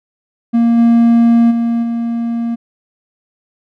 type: tone with level steps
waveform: triangle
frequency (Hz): 233.1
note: A#3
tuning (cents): 0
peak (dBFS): -6 / -4 / -10 / -13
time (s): 0.53-2.56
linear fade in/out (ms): 20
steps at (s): 0.77 / 1.5 / 1.82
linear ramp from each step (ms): 20
effects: none